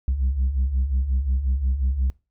sine beating tone pair, 61.74 / 67.34 Hz, B1 / C#2, 0 / -50 cents, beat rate 5.6 Hz, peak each -24 / -19 dBFS, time 0.08-2.1 s, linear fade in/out 0 ms, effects noise-tail reverb RT60 0.3 s tail -23 dB re dry + tanh soft clip ceiling -16 dBFS

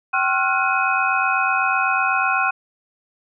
sine tone cluster, 770 / 1075 / 1372 / 1460 / 2523 Hz, G5 / C6 / F6 / F#6 / D#7, -31 / +47 / -31 / -24 / +23 cents, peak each -23 dBFS, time 0.13-2.51 s, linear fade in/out 10 ms, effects none

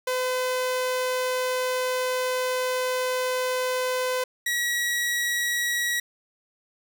sawtooth tone pair in turn, 508 / 1918 Hz, B4 / A#6, +49 / +49 cents, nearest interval octave + major seventh, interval 2300 cents, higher second, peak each -20 dBFS, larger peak neither, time 0.07-4.24 / 4.46-6 s, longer first, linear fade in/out 5 ms, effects none

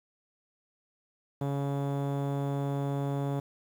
sawtooth tone with low-pass filter, 140.1 Hz, C#3, 19 cents sharp, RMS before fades -31 dBFS, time 1.41-3.4 s, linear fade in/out 5 ms, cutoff 820 Hz, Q 1.1, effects 9-bit

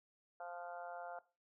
harmonic tone with a mistuned harmonic, 174.61 Hz, F3, in tune, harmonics 3 / 4 / 5 / 6 / 7 / 8 / 9, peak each -53 / -47 / -53 / -61 / -61 / -55 / -66 dBFS, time 0.4-1.19 s, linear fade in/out 2 ms, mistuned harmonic 9, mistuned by -56 cents, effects noise-tail reverb RT60 0.3 s tail -17 dB re dry

